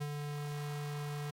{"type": "tone with ADSR envelope", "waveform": "square", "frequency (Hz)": 146.5, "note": "D3", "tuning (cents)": -4, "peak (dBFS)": -35, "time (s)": [0, 1.31], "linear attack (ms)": 18, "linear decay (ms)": 48, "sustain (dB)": -3, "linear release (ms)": 13, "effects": ["AAC 48 kbps"]}